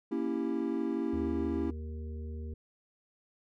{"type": "chord", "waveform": "triangle", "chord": "A# diminished seventh", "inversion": "none", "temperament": "equal with one note detuned", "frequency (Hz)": [233.1, 277.2, 329.6, 394.5], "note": ["A#3", "C#4", "E4", "G4"], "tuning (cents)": [0, 0, 0, 11], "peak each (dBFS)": [-34, -33, -32, -36], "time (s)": [0.11, 1.71], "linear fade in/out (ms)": 10}
{"type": "harmonic tone", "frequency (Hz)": 77.78, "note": "D#2", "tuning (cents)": 0, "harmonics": [1, 3, 5, 6], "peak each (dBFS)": [-37, -47, -51, -53], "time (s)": [1.13, 2.54], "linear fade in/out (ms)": 5}
{"effects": []}